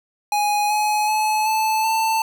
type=tone with pitch steps; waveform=square; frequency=830.6 / 844.6 / 858.9 / 873.4 / 888.2 Hz; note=G#5 / G#5 / A5 / A5 / A5; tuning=0 / +29 / -42 / -13 / +16 cents; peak=-18 dBFS; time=0.32-2.22 s; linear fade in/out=2 ms; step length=380 ms; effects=none

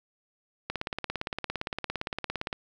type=click train; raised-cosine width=0.3 ms; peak=-15 dBFS; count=33; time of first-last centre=0.7-2.529 s; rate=17.5 Hz; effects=none

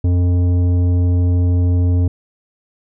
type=tone with tanh clipping; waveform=sine; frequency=88.7 Hz; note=F2; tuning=27 cents sharp; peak=-13 dBFS; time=0.04-2.08 s; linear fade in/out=5 ms; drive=11 dB; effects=none

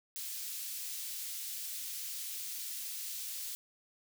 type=high-pass noise; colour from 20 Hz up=white; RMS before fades=-41 dBFS; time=0.16-3.55 s; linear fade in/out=0 ms; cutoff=3300 Hz; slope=12 dB/octave; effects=none

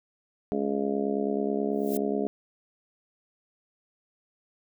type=harmonic tone; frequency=69.3 Hz; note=C#2; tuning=in tune; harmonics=3 / 4 / 5 / 6 / 7 / 8 / 9 / 10; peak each=-31 / -31 / -39 / -29 / -41 / -42 / -36 / -38 dBFS; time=0.52-2.27 s; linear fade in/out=0 ms
type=noise with exponential growth; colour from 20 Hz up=violet; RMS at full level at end=-33 dBFS; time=1.72-1.97 s; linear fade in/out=1 ms; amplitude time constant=54 ms
effects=none

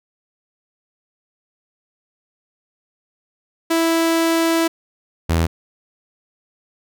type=tone pair in turn; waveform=sawtooth; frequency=329.6 / 82.62 Hz; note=E4 / E2; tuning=0 / +4 cents; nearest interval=2 octaves; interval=2396 cents; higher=first; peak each=-11 dBFS; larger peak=neither; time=3.7-4.68 / 5.29-5.47 s; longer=first; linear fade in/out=10 ms; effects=none

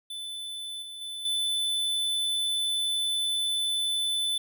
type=tone with level steps; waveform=square; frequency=3509 Hz; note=A7; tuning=5 cents flat; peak=-35 / -39 / -35 / -26 dBFS; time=0.1-4.38 s; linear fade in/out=5 ms; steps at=0.82 / 1.01 / 1.25 s; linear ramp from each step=5 ms; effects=none

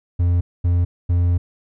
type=tone bursts at uneven times; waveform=triangle; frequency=87.5 Hz; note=F2; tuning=4 cents sharp; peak=-12 dBFS; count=3; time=0.19-0.41 / 0.64-0.85 / 1.09-1.38 s; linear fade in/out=10 ms; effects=none

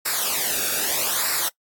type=noise with flanger; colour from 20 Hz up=white; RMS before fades=-23 dBFS; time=0.05-1.49 s; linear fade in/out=10 ms; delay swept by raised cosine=0.31 to 0.99 ms; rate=0.8 Hz; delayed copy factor=-0.75; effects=noise-tail reverb RT60 0.1 s tail -24 dB re dry + AAC 64 kbps

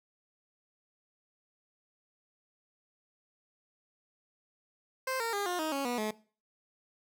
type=tone with pitch steps; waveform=15% pulse; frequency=522 / 459.7 / 404.8 / 356.5 / 314 / 276.5 / 243.5 / 214.5 Hz; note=C5 / A#4 / G#4 / F4 / D#4 / C#4 / B3 / A3; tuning=-4 / -24 / -44 / +36 / +16 / -4 / -24 / -44 cents; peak=-25 dBFS; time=5.07-6.11 s; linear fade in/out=5 ms; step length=130 ms; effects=noise-tail reverb RT60 0.4 s tail -20 dB re dry

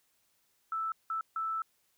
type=tone bursts at uneven times; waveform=sine; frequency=1318.5 Hz; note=E6; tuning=in tune; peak=-31 dBFS; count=3; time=0.72-0.92 / 1.1-1.21 / 1.36-1.62 s; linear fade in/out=2 ms; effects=white hiss -73 dBFS RMS until 1.97 s

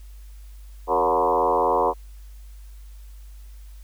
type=tone with frequency modulation; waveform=sine; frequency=723 Hz; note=F#5; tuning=40 cents flat; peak=-17 dBFS; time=0.87-1.94 s; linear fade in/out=50 ms; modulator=83.8 Hz; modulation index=4.1; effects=added 50 Hz sine -39 dBFS peak until 3.83 s + white hiss -58 dBFS RMS until 3.83 s

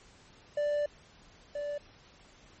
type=tone pair in turn; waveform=triangle; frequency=587.3 / 582.6 Hz; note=D5 / D5; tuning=0 / -14 cents; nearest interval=unison; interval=14 cents; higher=first; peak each=-25 / -31 dBFS; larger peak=first; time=0.57-0.86 / 1.55-1.78 s; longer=first; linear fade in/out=5 ms; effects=pink hiss -58 dBFS RMS until 2.6 s + MP3 32 kbps

